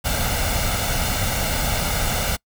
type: noise with comb filter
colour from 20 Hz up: pink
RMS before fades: -22 dBFS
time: 0.04-2.37 s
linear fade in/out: 20 ms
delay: 1.4 ms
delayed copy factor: +0.6
effects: noise-tail reverb RT60 0.1 s tail -25 dB re dry